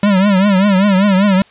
square tone with vibrato, 196 Hz, G3, in tune, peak -9 dBFS, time 0.03-1.42 s, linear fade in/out 2 ms, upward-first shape triangle, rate 5.1 Hz, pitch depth 130 cents each way, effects white hiss -46 dBFS RMS until 1.5 s + resampled to 8000 Hz

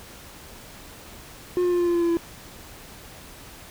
triangle tone with pitch steps, 358.3 / 355.2 / 352.1 / 349.1 / 346.1 / 343.1 / 340.1 / 337.2 Hz, F4 / F4 / F4 / F4 / F4 / F4 / F4 / E4, +44 / +29 / +14 / -1 / -16 / -31 / -46 / +39 cents, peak -17 dBFS, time 1.57-2.17 s, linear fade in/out 0 ms, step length 75 ms, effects pink hiss -44 dBFS RMS until 3.7 s

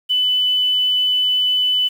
sine tone, 2998 Hz, F#7, 22 cents sharp, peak -14 dBFS, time 0.09-1.89 s, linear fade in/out 20 ms, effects 7-bit

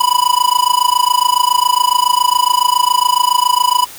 square tone with amplitude modulation, 987.8 Hz, B5, in tune, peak -7 dBFS, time 0-3.86 s, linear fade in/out 10 ms, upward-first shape sine, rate 27.2 Hz, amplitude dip 95%, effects white hiss -34 dBFS RMS until 3.98 s

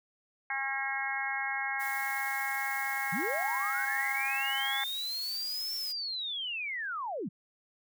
harmonic tone, 271 Hz, C#4, 39 cents flat, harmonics 3 / 4 / 5 / 6 / 7 / 8, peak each -37 / -42 / -45 / -36 / -38 / -36 dBFS, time 0.5-4.84 s, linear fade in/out 2 ms
blue noise, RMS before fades -44 dBFS, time 1.79-5.93 s, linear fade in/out 20 ms
sine linear two-way sweep, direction up then down, 141.1 to 5420 to 141.1 Hz, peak -33 dBFS, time 3.12-7.29 s, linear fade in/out 10 ms, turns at 5.76 s
effects none

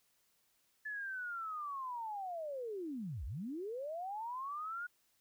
sine linear two-way sweep, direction down then up, 1737 to 50.9 to 1459 Hz, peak -39 dBFS, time 0.85-4.87 s, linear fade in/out 10 ms, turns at 3.25 s, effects white hiss -75 dBFS RMS until 5.2 s

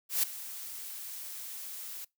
blue noise with ADSR envelope, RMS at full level -26 dBFS, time 0.09-2.05 s, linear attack 140 ms, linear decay 10 ms, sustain -16 dB, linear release 10 ms, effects noise-tail reverb RT60 0.2 s tail -24 dB re dry

